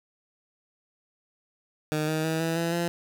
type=tone with pitch steps; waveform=15% pulse; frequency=153.5 / 156.91 / 160.39 / 163.95 / 167.59 / 171.31 Hz; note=D#3 / D#3 / E3 / E3 / E3 / F3; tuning=-23 / +15 / -47 / -9 / +29 / -33 cents; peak=-19 dBFS; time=1.92-2.88 s; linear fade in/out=0 ms; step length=160 ms; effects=none